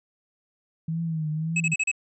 sine tone with vibrato, 159.7 Hz, D#3, 45 cents sharp, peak -25 dBFS, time 0.88-1.74 s, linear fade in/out 5 ms, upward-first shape triangle, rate 1.8 Hz, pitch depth 87 cents each way
square tone bursts, 2579 Hz, E7, 39 cents flat, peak -22 dBFS, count 5, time 1.56-1.915 s, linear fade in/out 5 ms, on 43 ms, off 35 ms
effects resampled to 22050 Hz

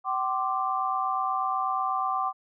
sine chord, G suspended fourth, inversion none, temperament equal with one note detuned, 764.3 / 1046.5 / 1174.7 Hz, G5 / C6 / D6, -44 / 0 / 0 cents, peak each -29 / -31 / -28 dBFS, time 0.04-2.33 s, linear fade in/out 50 ms, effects none

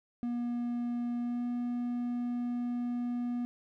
triangle tone with pitch glide, 240 to 242.4 Hz, B3 to B3, -49 to -32 cents, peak -29 dBFS, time 0.23-3.45 s, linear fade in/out 0 ms, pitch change +17 cents, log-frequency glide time 1.2-1.45 s, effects none

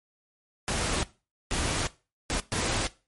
pink noise bursts at uneven times, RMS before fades -28 dBFS, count 4, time 0.68-1.03 / 1.51-1.87 / 2.3-2.4 / 2.52-2.87 s, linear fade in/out 0 ms, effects noise-tail reverb RT60 0.3 s tail -18 dB re dry + MP3 48 kbps

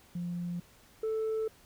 sine tone pair in turn, 174.61 / 440 Hz, F3 / A4, 0 / 0 cents, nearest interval octave + major third, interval 1600 cents, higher second, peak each -32 / -27 dBFS, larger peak second, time 0.15-0.6 / 1.03-1.48 s, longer neither, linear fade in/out 5 ms, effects tanh soft clip ceiling -28 dBFS + pink hiss -60 dBFS RMS until 1.65 s

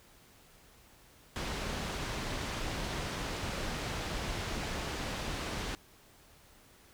pink low-pass noise, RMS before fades -37 dBFS, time 1.36-5.75 s, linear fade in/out 0 ms, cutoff 5700 Hz, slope 12 dB/octave, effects pink hiss -60 dBFS RMS until 6.93 s

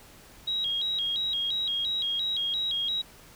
sine tone with vibrato, 3540 Hz, A7, 10 cents sharp, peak -26 dBFS, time 0.47-3.02 s, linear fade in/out 10 ms, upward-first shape square, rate 2.9 Hz, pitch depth 140 cents each way, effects pink hiss -52 dBFS RMS until 3.35 s

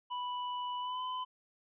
square tone with pitch glide, 987.8 to 1012.6 Hz, B5 to B5, 0 to +43 cents, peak -36 dBFS, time 0.1-1.25 s, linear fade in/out 20 ms, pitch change +43 cents, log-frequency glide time 0.79-1.02 s, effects resampled to 8000 Hz

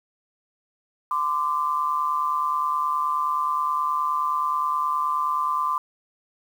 sine tone pair together, 1028.5 / 1178 Hz, C6 / D6, -30 / +5 cents, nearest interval major second, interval 235 cents, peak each -24 dBFS, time 1.11-5.78 s, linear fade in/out 2 ms, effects 8-bit

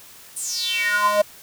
square tone with high-pass filter sweep, 207.3 Hz, G#3, 3 cents flat, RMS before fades -21 dBFS, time 0.36-1.22 s, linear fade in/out 10 ms, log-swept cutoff 9500 to 610 Hz, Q 7.2, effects white hiss -45 dBFS RMS until 1.42 s

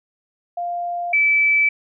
sine tone pair in turn, 698.5 / 2310 Hz, F5 / D7, 0 / -29 cents, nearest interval octave + major sixth, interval 2071 cents, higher second, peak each -22 / -13 dBFS, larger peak second, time 0.57-1.13 / 1.13-1.69 s, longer neither, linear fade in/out 5 ms, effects none

